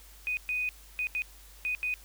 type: tone bursts at uneven times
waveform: sine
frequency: 2489 Hz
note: D#7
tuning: in tune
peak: -28 dBFS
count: 6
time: 0.27-0.37 / 0.49-0.69 / 0.99-1.07 / 1.15-1.22 / 1.65-1.75 / 1.83-1.94 s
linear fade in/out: 0 ms
effects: added 50 Hz sine -52 dBFS peak until 2.04 s + white hiss -55 dBFS RMS until 2.04 s